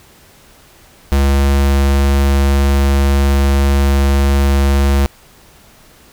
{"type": "tone", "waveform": "square", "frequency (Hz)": 69.3, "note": "C#2", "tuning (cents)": 0, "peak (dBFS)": -10, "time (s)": [1.12, 5.06], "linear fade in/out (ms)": 0, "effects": ["pink hiss -45 dBFS RMS until 6.12 s"]}